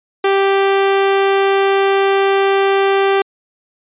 sawtooth tone, 392 Hz, G4, in tune, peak -7 dBFS, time 0.24-3.22 s, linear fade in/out 5 ms, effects resampled to 8000 Hz

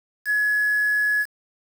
sine tone with quantisation, 1692 Hz, G#6, 32 cents sharp, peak -18 dBFS, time 0.25-1.26 s, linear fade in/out 50 ms, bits 6, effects none

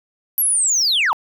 sine linear sweep, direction down, 11840 to 821 Hz, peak -12 dBFS, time 0.38-1.13 s, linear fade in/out 0 ms, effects tanh soft clip ceiling -13 dBFS + 9-bit

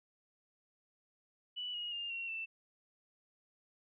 sine tone with pitch steps, 2960 / 2884 / 2810 / 2738 / 2668 Hz, F#7 / F#7 / F7 / F7 / E7, 0 / -45 / +10 / -35 / +20 cents, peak -38 dBFS, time 1.56-2.46 s, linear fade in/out 20 ms, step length 180 ms, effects none

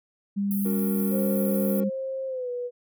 sine tone, 200.2 Hz, G3, 37 cents sharp, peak -23 dBFS, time 0.36-1.9 s, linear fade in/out 20 ms
pink high-pass noise, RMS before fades -35 dBFS, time 0.51-1.8 s, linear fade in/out 0 ms, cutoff 11000 Hz, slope 48 dB/octave
triangle chord, F# major, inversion second, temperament equal, 277.2 / 370 / 466.2 Hz, C#4 / F#4 / A#4, 0 / 0 / 0 cents, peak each -32 dBFS, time 0.65-1.84 s, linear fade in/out 5 ms
sine tone with pitch glide, 531 to 489.7 Hz, C5 to B4, +25 to -15 cents, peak -28 dBFS, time 1.1-2.71 s, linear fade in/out 50 ms, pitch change -140 cents, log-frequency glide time 2.27-2.5 s
effects none

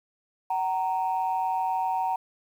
sine tone pair together, 755.4 / 928 Hz, F#5 / A#5, +36 / -8 cents, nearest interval major third, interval 356 cents, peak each -26 dBFS, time 0.5-2.16 s, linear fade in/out 5 ms, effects tanh soft clip ceiling -18 dBFS + 9-bit

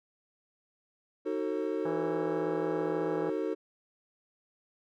triangle chord, D# diminished seventh, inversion none, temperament just, 311.1 / 373.4 / 448 / 537.6 Hz, D#4 / F#4 / A4 / C5, 0 / +16 / +31 / +47 cents, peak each -33 / -33 / -32 / -37 dBFS, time 1.25-3.55 s, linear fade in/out 20 ms
harmonic tone, 164.81 Hz, E3, in tune, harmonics 1 / 2 / 3 / 4 / 5 / 6 / 7 / 8 / 9 / 10, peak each -41 / -48 / -38 / -46 / -41 / -48 / -50 / -49 / -55 / -50 dBFS, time 1.85-3.3 s, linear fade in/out 5 ms
effects none

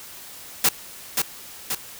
white noise with echo, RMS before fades -17 dBFS, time 0.64-0.69 s, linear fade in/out 5 ms, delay 530 ms, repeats 2, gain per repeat -4 dB, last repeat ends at 1.75 s, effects white hiss -41 dBFS RMS until 1.99 s

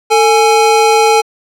square tone pair together, 446.4 / 833 Hz, A4 / G#5, +25 / +5 cents, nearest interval major seventh, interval 1080 cents, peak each -10 dBFS, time 0.1-1.22 s, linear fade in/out 20 ms, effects low-pass 10000 Hz 12 dB/octave

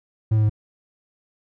triangle tone with pitch steps, 109.6 / 108.03 / 106.48 Hz, A2 / A2 / G#2, -6 / -31 / +44 cents, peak -13 dBFS, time 0.31-0.496 s, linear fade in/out 10 ms, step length 62 ms, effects none

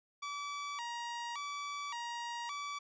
sawtooth tone with vibrato, 1043 Hz, C6, 6 cents flat, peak -35 dBFS, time 0.22-2.79 s, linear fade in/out 10 ms, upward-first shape square, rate 0.88 Hz, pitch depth 170 cents each way, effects resampled to 16000 Hz

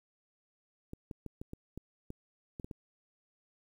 clicks, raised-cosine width 3 ms, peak -29 dBFS, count 10, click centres 0.934 / 1.112 / 1.263 / 1.415 / 1.534 / 1.776 / 2.104 / 2.598 / 2.645 / 2.712 s, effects 10-bit

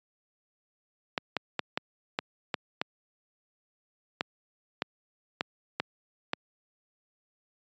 clicks, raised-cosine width 0.3 ms, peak -11 dBFS, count 12, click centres 1.178 / 1.367 / 1.593 / 1.775 / 2.189 / 2.542 / 2.815 / 4.209 / 4.821 / 5.409 / 5.8 / 6.334 s, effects high-pass 150 Hz 12 dB/octave + resampled to 16000 Hz

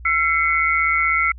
sine tone cluster, 1351 / 2051 / 2207 Hz, E6 / C7 / C#7, +42 / -35 / -8 cents, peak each -20 dBFS, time 0.05-1.32 s, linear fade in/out 5 ms, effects added 60 Hz sine -35 dBFS peak until 1.38 s

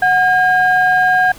sine tone pair together, 736.7 / 1618 Hz, F#5 / G#6, -8 / -46 cents, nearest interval octave + major second, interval 1362 cents, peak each -11 dBFS, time 0.02-1.32 s, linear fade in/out 5 ms, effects tanh soft clip ceiling -4 dBFS + pink hiss -39 dBFS RMS until 1.38 s

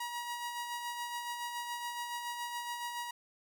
sawtooth tone with tremolo, 957 Hz, A#5, 45 cents sharp, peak -32 dBFS, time 0-3.11 s, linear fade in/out 5 ms, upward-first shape sine, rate 7.1 Hz, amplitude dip 40%, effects none

